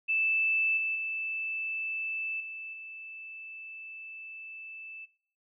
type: tone with level steps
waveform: sine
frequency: 2637 Hz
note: E7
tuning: in tune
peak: -25 / -29 / -32 / -39 / -42 dBFS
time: 0.08-5.06 s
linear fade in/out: 20 ms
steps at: 0.77 / 0.95 / 2.4 / 2.73 s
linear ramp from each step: 5 ms
effects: noise-tail reverb RT60 0.6 s tail -21 dB re dry